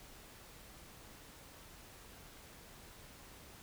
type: silence
effects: pink hiss -56 dBFS RMS until 3.62 s